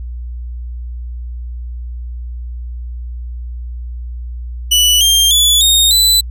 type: tone with pitch steps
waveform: sawtooth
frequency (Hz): 2960 / 3191 / 3440 / 3708 / 3997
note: F#7 / G7 / A7 / A#7 / B7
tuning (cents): 0 / +30 / -40 / -10 / +20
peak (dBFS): -5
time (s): 4.71-6.21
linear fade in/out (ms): 10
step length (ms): 300
effects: added 60 Hz sine -22 dBFS peak until 6.3 s